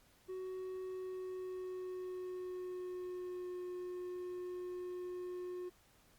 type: tone with pitch glide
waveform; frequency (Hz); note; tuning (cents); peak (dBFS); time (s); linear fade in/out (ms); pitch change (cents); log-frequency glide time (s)
triangle; 372.8 to 360.3; F#4 to F#4; +13 to -46; -39; 0.28-5.7; 20; -59; 0.85-3.57
effects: pink hiss -68 dBFS RMS until 6.18 s + Opus 48 kbps